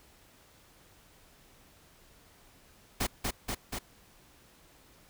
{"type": "noise with echo", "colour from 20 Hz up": "pink", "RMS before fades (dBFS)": -30, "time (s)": [3, 3.07], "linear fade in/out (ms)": 10, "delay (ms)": 240, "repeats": 3, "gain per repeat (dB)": -2, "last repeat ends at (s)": 3.79, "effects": ["pink hiss -60 dBFS RMS until 5.09 s"]}